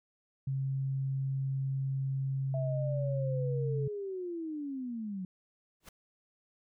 sine tone with pitch glide, 134.9 to 136 Hz, C#3 to C#3, -47 to -33 cents, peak -30 dBFS, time 0.47-3.88 s, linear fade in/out 5 ms, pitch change +14 cents, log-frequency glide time 3.31-3.46 s
sine linear sweep, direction down, 659.3 to 179.8 Hz, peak -35 dBFS, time 2.54-5.25 s, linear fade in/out 2 ms
pink noise with exponential growth, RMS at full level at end -45 dBFS, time 5.8-5.89 s, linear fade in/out 5 ms, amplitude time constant 18 ms
effects none

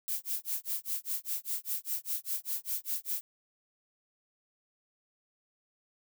violet noise with tremolo, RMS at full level -32 dBFS, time 0.08-3.21 s, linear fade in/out 0 ms, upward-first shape sine, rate 5 Hz, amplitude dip 100%, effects none

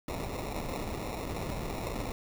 pink noise with sample-and-hold, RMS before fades -36 dBFS, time 0.08-2.12 s, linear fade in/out 0 ms, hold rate 1575 Hz, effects none

